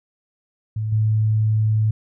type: tone with level steps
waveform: sine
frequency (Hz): 108.6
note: A2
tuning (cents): -22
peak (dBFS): -21 / -15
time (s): 0.76-1.91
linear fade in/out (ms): 5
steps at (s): 0.92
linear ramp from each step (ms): 5
effects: none